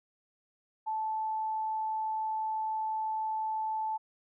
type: tone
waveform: sine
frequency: 874 Hz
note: A5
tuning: 12 cents flat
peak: -30 dBFS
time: 0.86-3.98 s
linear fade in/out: 20 ms
effects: none